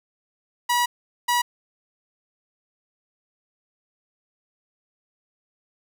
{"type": "tone bursts at uneven times", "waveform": "sawtooth", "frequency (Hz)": 968, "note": "B5", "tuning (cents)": -35, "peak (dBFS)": -15, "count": 2, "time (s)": [[0.69, 0.86], [1.28, 1.42]], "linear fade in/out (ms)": 10, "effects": []}